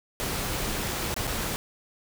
pink noise with dropouts, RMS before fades -30 dBFS, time 0.2-1.56 s, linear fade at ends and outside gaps 0 ms, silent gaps 1.142-1.164 / 1.27-1.275 s, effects none

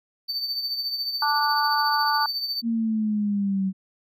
triangle tone with tremolo, 4564 Hz, C#8, 50 cents sharp, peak -22 dBFS, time 0.28-2.62 s, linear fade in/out 20 ms, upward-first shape triangle, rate 14 Hz, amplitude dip 60%
harmonic tone, 293.7 Hz, D4, in tune, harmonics 3 / 4 / 5, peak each -23 / -25 / -27 dBFS, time 1.22-2.26 s, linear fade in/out 2 ms
sine exponential sweep, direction down, 233.1 to 188.7 Hz, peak -21 dBFS, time 2.62-3.73 s, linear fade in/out 50 ms
effects none

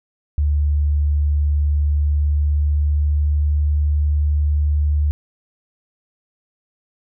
sine tone with pitch glide, 73.42 to 74.06 Hz, D2 to D2, 0 to +15 cents, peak -14 dBFS, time 0.38-5.11 s, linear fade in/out 0 ms, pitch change +15 cents, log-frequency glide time 1.83-3.6 s, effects none

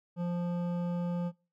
triangle tone with hard clipping, 174.61 Hz, F3, in tune, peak -32 dBFS, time 0.16-1.32 s, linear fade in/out 50 ms, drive 15 dB, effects noise-tail reverb RT60 0.3 s tail -22 dB re dry

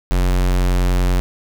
square tone, 45.24 Hz, F#1, 38 cents flat, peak -14 dBFS, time 0.11-1.2 s, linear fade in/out 0 ms, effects none

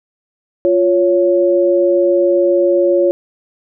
sine tone pair together, 350 / 557.4 Hz, F4 / C#5, +4 / +9 cents, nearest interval minor sixth, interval 805 cents, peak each -12 dBFS, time 0.65-3.11 s, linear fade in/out 0 ms, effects none

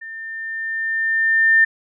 sine tone with level ramp, 1800 Hz, A6, 39 cents sharp, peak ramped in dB -31 to -9 dBFS, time 0.01-1.65 s, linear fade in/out 10 ms, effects none

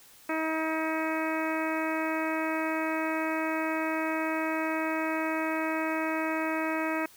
harmonic tone, 318.1 Hz, D#4, 38 cents sharp, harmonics 1 / 2 / 3 / 4 / 5 / 6 / 7 / 8, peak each -31 / -34 / -36 / -37 / -38 / -39 / -39 / -40 dBFS, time 0.29-7.06 s, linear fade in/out 5 ms, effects white hiss -55 dBFS RMS until 7.16 s

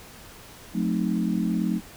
sine chord, F# diminished seventh, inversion none, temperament equal with one note detuned, 181.61 / 220 / 261.6 / 311.1 Hz, F#3 / A3 / C4 / Eb4, -32 / 0 / 0 / 0 cents, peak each -26 / -26 / -31 / -30 dBFS, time 0.73-1.81 s, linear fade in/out 50 ms, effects pink hiss -46 dBFS RMS until 1.96 s

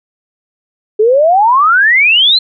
sine exponential sweep, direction up, 412.8 to 4191 Hz, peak -5 dBFS, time 0.99-2.39 s, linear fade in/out 10 ms, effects none

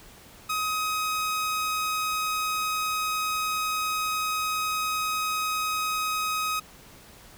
sawtooth tone, 1262 Hz, D#6, 24 cents sharp, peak -22 dBFS, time 0.49-6.6 s, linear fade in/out 10 ms, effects pink hiss -50 dBFS RMS until 7.37 s

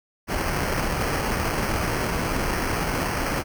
pink noise with sample-and-hold, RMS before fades -25 dBFS, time 0.27-3.44 s, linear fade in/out 50 ms, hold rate 3675 Hz, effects none

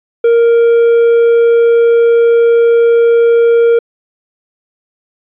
triangle tone, 466.2 Hz, A#4, in tune, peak -3 dBFS, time 0.24-3.79 s, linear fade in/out 5 ms, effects resampled to 8000 Hz

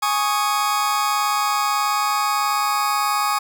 40% pulse chord, Ab suspended fourth, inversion none, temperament just, 830.6 / 1107.5 / 1245.9 Hz, Ab5 / Db6 / Eb6, 0 / -2 / +2 cents, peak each -22 dBFS, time 0.02-3.39 s, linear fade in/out 10 ms, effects none

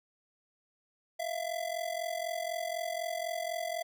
square ring-modulated tone, 671 Hz, E5, 31 cents sharp, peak -31 dBFS, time 1.19-3.83 s, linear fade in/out 10 ms, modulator 22 Hz, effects none

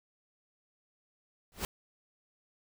pink noise with exponential growth, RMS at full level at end -29 dBFS, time 1.52-1.65 s, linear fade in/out 1 ms, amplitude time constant 28 ms, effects none

